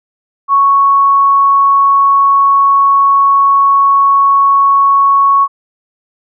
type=tone; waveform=sine; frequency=1108.7 Hz; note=C#6; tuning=in tune; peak=-5 dBFS; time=0.48-5.48 s; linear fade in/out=50 ms; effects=none